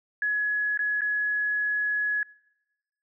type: tone with dropouts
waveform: sine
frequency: 1687 Hz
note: G#6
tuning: 27 cents sharp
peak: -23 dBFS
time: 0.22-2.23 s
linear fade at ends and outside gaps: 2 ms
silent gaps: 0.775-0.791 / 1.009-1.017 s
effects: noise-tail reverb RT60 1.0 s tail -25 dB re dry